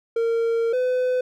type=tone pair in turn; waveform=triangle; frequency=460 / 504.9 Hz; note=A#4 / B4; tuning=-23 / +38 cents; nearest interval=major second; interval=161 cents; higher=second; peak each=-17 dBFS; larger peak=neither; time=0.16-0.73 / 0.73-1.21 s; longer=first; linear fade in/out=5 ms; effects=none